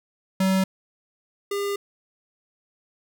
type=tone pair in turn; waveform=square; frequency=190 / 402.6 Hz; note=F#3 / G4; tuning=+46 / +46 cents; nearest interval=octave + minor second; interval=1300 cents; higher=second; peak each=-19 / -25 dBFS; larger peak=first; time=0.4-0.64 / 1.51-1.76 s; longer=second; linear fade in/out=5 ms; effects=none